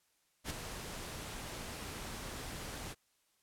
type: noise with ADSR envelope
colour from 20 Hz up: pink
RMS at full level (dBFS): -37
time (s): 0.44-2.95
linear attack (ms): 62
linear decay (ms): 10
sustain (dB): -7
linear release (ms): 38
effects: white hiss -75 dBFS RMS until 3.42 s + low-pass 12000 Hz 12 dB/octave